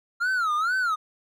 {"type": "tone with vibrato", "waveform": "triangle", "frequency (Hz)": 1358, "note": "F6", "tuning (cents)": -49, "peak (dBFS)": -20, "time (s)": [0.2, 0.96], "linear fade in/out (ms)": 20, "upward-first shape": "sine", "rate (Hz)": 2.2, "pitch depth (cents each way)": 210, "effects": []}